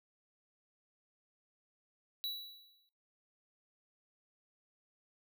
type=tone with exponential decay; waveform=square; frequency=3928 Hz; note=B7; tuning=10 cents flat; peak=-35 dBFS; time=2.24-2.89 s; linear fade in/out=0 ms; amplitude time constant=140 ms; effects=noise-tail reverb RT60 0.7 s tail -26 dB re dry